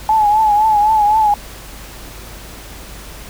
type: tone with vibrato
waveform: sine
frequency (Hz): 852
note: G#5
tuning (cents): +44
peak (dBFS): -9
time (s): 0.09-1.34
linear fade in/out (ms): 2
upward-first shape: triangle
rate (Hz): 3.9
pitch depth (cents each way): 75
effects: added 50 Hz sine -35 dBFS peak until 3.29 s + pink hiss -35 dBFS RMS until 3.29 s

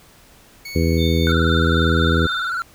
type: tone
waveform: 25% pulse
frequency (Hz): 2217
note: C#7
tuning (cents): 0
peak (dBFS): -27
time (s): 0.65-1.32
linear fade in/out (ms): 5
type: harmonic tone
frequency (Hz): 82.41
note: E2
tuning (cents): 0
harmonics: 1 / 2 / 3 / 4 / 5 / 6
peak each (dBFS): -18 / -21 / -23 / -24 / -25 / -26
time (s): 0.75-2.27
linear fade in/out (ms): 10
type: tone with tremolo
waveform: sine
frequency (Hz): 3597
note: A7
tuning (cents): +37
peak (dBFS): -25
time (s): 0.97-2.51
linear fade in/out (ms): 50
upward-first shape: sine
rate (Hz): 3.9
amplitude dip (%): 50
type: tone with vibrato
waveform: triangle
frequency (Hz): 1423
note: F6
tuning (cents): +32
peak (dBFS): -19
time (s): 1.27-2.62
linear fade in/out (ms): 0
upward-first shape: square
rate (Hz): 20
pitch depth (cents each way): 71
effects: pink hiss -49 dBFS RMS until 2.74 s

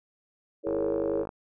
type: chord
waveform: sine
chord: A# half-diminished seventh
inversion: second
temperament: equal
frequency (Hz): 329.6 / 415.3 / 466.2 / 554.4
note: E4 / G#4 / A#4 / C#5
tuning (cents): 0 / 0 / 0 / 0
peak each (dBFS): -31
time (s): 0.63-1.26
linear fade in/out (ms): 50
type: click train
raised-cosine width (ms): 1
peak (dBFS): -24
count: 33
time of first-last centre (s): 0.67-1.291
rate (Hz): 51.5
effects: none

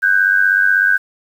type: tone pair together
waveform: sine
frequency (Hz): 1508 / 1604.2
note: F#6 / G6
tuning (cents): +32 / +40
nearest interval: minor second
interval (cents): 108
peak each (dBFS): -13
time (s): 0.02-0.98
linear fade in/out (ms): 20
effects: 7-bit

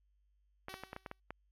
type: clicks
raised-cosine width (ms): 0.5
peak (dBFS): -27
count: 8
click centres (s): 0.684 / 0.741 / 0.836 / 0.931 / 0.964 / 1.062 / 1.114 / 1.306
type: tone with exponential decay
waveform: 5% pulse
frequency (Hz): 380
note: F#4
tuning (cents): +46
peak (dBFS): -35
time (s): 0.69-1.2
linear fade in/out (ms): 5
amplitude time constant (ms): 110
effects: added 50 Hz sine -70 dBFS peak until 1.51 s + AAC 64 kbps

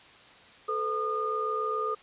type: tone cluster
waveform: sine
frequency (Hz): 435.9 / 503 / 1219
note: A4 / B4 / D#6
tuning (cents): -16 / +32 / -36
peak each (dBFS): -32 / -38 / -29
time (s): 0.68-1.95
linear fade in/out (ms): 10
effects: white hiss -53 dBFS RMS until 2.02 s + resampled to 8000 Hz

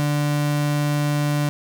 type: tone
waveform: 35% pulse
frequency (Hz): 146.83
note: D3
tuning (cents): 0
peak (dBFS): -17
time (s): 0-1.49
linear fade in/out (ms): 0
effects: none

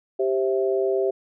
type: chord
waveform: sine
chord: C major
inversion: second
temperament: equal with one note detuned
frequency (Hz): 392 / 529.6 / 659.3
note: G4 / C5 / E5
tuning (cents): 0 / +21 / 0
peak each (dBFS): -21 / -27 / -27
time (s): 0.19-1.11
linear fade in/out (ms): 10
effects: none

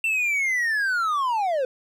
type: linear sweep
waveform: triangle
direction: down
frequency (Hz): 2703 to 493.9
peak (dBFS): -19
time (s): 0.04-1.65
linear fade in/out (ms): 2
effects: none

